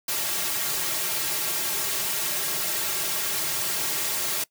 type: noise with comb filter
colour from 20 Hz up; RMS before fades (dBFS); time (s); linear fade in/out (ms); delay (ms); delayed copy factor
white; -27; 0.08-4.44; 5; 4; -0.95
effects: noise-tail reverb RT60 0.1 s tail -22 dB re dry + high-pass 150 Hz 12 dB/octave